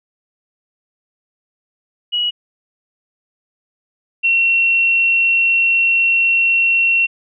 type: tone pair in turn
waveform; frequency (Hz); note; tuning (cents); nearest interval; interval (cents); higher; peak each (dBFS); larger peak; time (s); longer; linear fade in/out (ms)
sine; 2914 / 2724; F#7 / F7; -27 / -44; minor second; 117; first; -15 / -11; second; 2.12-2.31 / 4.23-7.07; second; 20
effects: none